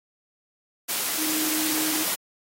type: tone in noise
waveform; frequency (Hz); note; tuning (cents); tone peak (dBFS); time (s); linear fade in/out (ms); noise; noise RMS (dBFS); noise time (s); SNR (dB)
sine; 311.1; D#4; 0; -29; 1.17-2.04; 20; white; -26; 0.88-2.16; -6
effects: high-pass 200 Hz 12 dB/octave + AAC 48 kbps